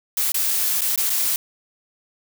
blue noise with dropouts, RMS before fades -21 dBFS, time 0.17-1.36 s, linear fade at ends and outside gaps 2 ms, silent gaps 0.32-0.343 / 0.809-0.817 / 0.959-0.976 / 1.097-1.101 s, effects none

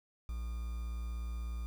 triangle tone with quantisation, 58.27 Hz, A#1, in tune, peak -34 dBFS, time 0.29-1.66 s, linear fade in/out 0 ms, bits 9, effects none

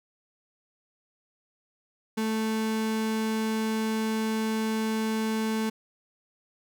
35% pulse tone, 220 Hz, A3, in tune, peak -24 dBFS, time 2.17-5.7 s, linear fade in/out 10 ms, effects none

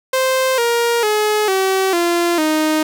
sawtooth tone with pitch steps, 522 / 470.5 / 424 / 382.1 / 344.4 / 310.4 Hz, C5 / A#4 / G#4 / G4 / F4 / D#4, -4 / +16 / +36 / -44 / -24 / -4 cents, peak -10 dBFS, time 0.13-2.83 s, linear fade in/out 5 ms, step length 450 ms, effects none

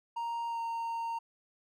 triangle tone with pitch glide, 932.3 to 921.6 Hz, A#5 to A#5, 0 to -20 cents, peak -31 dBFS, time 0.16-1.19 s, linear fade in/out 10 ms, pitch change -20 cents, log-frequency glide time 0.48-0.6 s, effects none

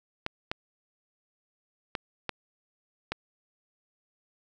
clicks, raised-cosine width 0.3 ms, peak -14 dBFS, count 5, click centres 0.264 / 0.515 / 1.952 / 2.293 / 3.12 s, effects none

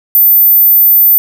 sine tone, 14080 Hz, A9, in tune, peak -3 dBFS, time 0.15-1.18 s, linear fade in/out 0 ms, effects none

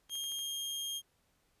sawtooth tone, 3222 Hz, G7, 47 cents sharp, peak -33 dBFS, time 0.09-1.02 s, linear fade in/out 50 ms
clicks, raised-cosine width 0.2 ms, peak -39 dBFS, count 5, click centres 0.096 / 0.154 / 0.24 / 0.32 / 0.391 s
effects pink hiss -74 dBFS RMS until 1.6 s + resampled to 32000 Hz

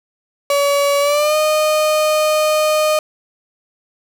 35% pulse tone with pitch glide, 567 to 614.8 Hz, C#5 to D#5, +39 to -21 cents, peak -11 dBFS, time 0.5-2.99 s, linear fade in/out 2 ms, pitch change +140 cents, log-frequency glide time 1-1.36 s, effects none

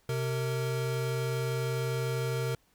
square tone pair together, 129.08 / 460 Hz, C3 / A#4, -23 / -23 cents, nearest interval octave + minor seventh, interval 2200 cents, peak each -31 / -35 dBFS, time 0.09-2.55 s, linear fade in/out 2 ms, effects pink hiss -68 dBFS RMS until 2.74 s

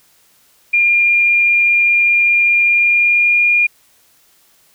sine tone with pitch glide, 2405 to 2420 Hz, D7 to D#7, +41 to -49 cents, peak -9 dBFS, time 0.73-3.67 s, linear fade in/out 10 ms, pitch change +10 cents, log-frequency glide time 2.68-3.42 s, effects white hiss -53 dBFS RMS until 4.74 s

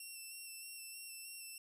5% pulse tone with vibrato, 2700 Hz, E7, 41 cents sharp, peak -39 dBFS, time 0-1.58 s, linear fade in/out 2 ms, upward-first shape square, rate 3.2 Hz, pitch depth 19 cents each way, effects resampled to 32000 Hz

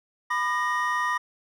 triangle tone cluster, 994 / 1209 / 1870 Hz, B5 / D6 / A#6, +11 / +50 / +5 cents, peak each -26 dBFS, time 0.3-1.18 s, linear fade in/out 10 ms, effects none

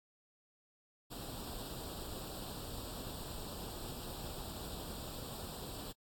pink noise with comb filter, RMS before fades -45 dBFS, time 1.1-5.93 s, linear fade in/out 20 ms, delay 0.24 ms, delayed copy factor +0.8, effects AAC 64 kbps

